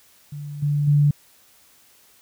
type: tone with level steps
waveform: sine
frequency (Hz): 145.8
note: D3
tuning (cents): -12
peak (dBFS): -30 / -18 / -13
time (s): 0.32-1.11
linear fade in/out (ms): 5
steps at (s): 0.62 / 0.87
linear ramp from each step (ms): 10
effects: white hiss -55 dBFS RMS until 2.21 s